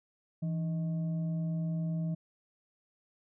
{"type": "tone with frequency modulation", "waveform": "sine", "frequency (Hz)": 164.81, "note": "E3", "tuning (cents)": 0, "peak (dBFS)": -30, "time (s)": [0.42, 2.15], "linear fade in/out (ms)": 10, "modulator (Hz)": 464, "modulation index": 0.26, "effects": []}